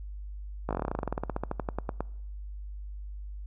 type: slowing click train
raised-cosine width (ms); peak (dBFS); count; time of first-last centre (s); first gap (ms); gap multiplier
1; -16; 26; 0.69-2.006; 18; 1.08
effects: noise-tail reverb RT60 0.8 s tail -24 dB re dry + added 50 Hz sine -37 dBFS peak until 3.46 s